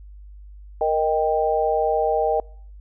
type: chord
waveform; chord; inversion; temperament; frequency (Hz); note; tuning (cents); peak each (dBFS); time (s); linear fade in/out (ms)
sine; Eb major; second; equal with one note detuned; 466.2 / 622.3 / 788.1; Bb4 / Eb5 / G5; 0 / 0 / +9; -22; 0.81-2.4; 2
effects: noise-tail reverb RT60 0.6 s tail -26 dB re dry + added 50 Hz sine -39 dBFS peak until 2.8 s